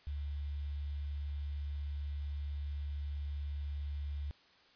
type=tone with quantisation; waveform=sine; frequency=72.2 Hz; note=D2; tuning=29 cents flat; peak=-36 dBFS; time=0.07-4.31 s; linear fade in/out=0 ms; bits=10; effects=white hiss -64 dBFS RMS until 4.75 s + resampled to 11025 Hz

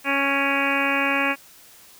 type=harmonic tone with a mistuned harmonic; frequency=277.2 Hz; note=C#4; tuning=in tune; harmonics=1 / 2 / 3 / 4 / 5 / 6 / 7 / 8 / 9 / 10; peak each=-27 / -29 / -30 / -28 / -31 / -27 / -31 / -28 / -26 / -31 dBFS; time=0.04-1.36 s; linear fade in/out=50 ms; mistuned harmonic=8; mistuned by=+32 cents; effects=white hiss -49 dBFS RMS until 1.99 s

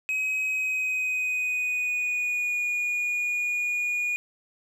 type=tone with pitch glide; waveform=triangle; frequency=2537 to 2445 Hz; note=D#7 to D#7; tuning=+33 to -31 cents; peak=-23 dBFS; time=0.09-4.16 s; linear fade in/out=0 ms; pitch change=-64 cents; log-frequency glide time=0.45-2.66 s; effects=none

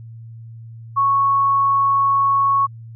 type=tone; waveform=sine; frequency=1106 Hz; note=C#6; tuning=4 cents flat; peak=-13 dBFS; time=0.96-2.67 s; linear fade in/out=20 ms; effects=added 114 Hz sine -34 dBFS peak until 2.95 s

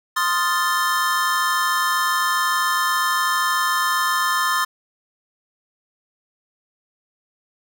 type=chord; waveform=square; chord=F dominant seventh; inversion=second; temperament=equal; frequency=1046.5 / 1244.5 / 1396.9 / 1760 Hz; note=C6 / Eb6 / F6 / A6; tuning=0 / 0 / 0 / 0 cents; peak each=-23 / -24 / -29 / -24 dBFS; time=0.16-4.65 s; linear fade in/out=10 ms; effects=none

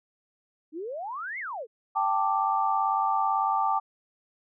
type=exponential two-way sweep; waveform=sine; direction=up then down; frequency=293.7 to 2217 to 412.3 Hz; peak=-32 dBFS; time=0.72-1.67 s; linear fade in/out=50 ms; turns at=1.39 s
type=chord; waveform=sine; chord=G suspended second; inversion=none; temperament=just; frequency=784 / 882 / 1176 Hz; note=G5 / A5 / D6; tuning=0 / +4 / +2 cents; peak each=-27 dBFS; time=1.95-3.8 s; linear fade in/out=20 ms
effects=none

